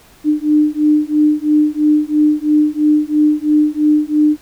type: beating tone pair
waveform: sine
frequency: 300 / 303 Hz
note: D4 / D#4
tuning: +37 / -46 cents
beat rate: 3 Hz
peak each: -13 dBFS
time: 0.24-4.37 s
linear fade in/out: 50 ms
effects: pink hiss -46 dBFS RMS until 4.41 s